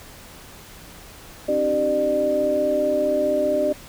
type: tone cluster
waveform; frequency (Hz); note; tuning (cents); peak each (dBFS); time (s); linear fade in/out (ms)
sine; 269.4 / 304.7 / 385.7 / 600; C#4 / D#4 / G4 / D5; -49 / -36 / -28 / +37; -28 / -28 / -27 / -19; 1.48-3.73; 10
effects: pink hiss -43 dBFS RMS until 3.88 s